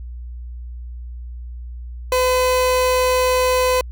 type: tone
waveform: 30% pulse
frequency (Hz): 507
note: B4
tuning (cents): +45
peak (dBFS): -12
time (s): 2.12-3.81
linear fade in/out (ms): 2
effects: added 60 Hz sine -29 dBFS peak until 3.91 s